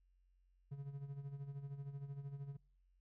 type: tone with tremolo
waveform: triangle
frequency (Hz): 140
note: C#3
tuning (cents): +18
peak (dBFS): -40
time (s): 0.71-2.57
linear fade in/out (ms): 10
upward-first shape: sine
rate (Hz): 13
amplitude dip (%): 65
effects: noise-tail reverb RT60 0.5 s tail -25 dB re dry + added 45 Hz sine -70 dBFS peak until 3 s